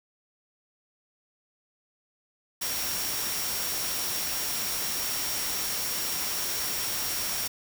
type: tone in noise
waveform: sine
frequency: 5588 Hz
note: F8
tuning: in tune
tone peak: -35 dBFS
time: 2.61-7.48 s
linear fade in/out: 10 ms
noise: white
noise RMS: -31 dBFS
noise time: 2.61-7.48 s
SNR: -7 dB
effects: none